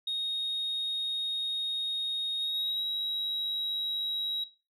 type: tone with pitch glide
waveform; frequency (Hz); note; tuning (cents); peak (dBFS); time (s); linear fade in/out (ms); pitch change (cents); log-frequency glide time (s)
sine; 3729 to 3849; A#7 to B7; 0 to -45; -27; 0.07-4.44; 5; +55; 2.38-2.83
effects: noise-tail reverb RT60 0.3 s tail -17 dB re dry + tanh soft clip ceiling -27 dBFS